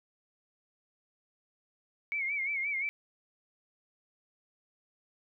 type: tone with vibrato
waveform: sine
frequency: 2217 Hz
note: C#7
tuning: in tune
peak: -30 dBFS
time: 2.12-2.89 s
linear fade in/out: 0 ms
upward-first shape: sine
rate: 5.7 Hz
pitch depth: 89 cents each way
effects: none